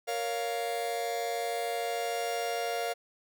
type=chord; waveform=45% pulse; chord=Bb minor; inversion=none; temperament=just; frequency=466.2 / 559.4 / 699.2 Hz; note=Bb4 / Db5 / F5; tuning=0 / +16 / +2 cents; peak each=-35 / -38 / -33 dBFS; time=0.07-2.94 s; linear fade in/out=20 ms; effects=none